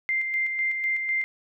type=tone with tremolo; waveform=sine; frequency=2093 Hz; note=C7; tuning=in tune; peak=-22 dBFS; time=0.09-1.24 s; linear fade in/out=0 ms; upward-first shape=square; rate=4 Hz; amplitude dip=40%; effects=none